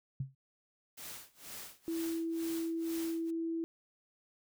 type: tone with exponential decay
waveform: sine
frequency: 134.1 Hz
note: C3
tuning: 43 cents sharp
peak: -30 dBFS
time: 0.2-0.35 s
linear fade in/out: 5 ms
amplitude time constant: 32 ms
type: noise with tremolo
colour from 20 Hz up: white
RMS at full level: -45 dBFS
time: 0.97-3.31 s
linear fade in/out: 10 ms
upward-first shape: sine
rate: 2.1 Hz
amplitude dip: 95%
type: tone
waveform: sine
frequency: 329.6 Hz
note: E4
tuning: in tune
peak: -33 dBFS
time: 1.88-3.64 s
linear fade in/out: 0 ms
effects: none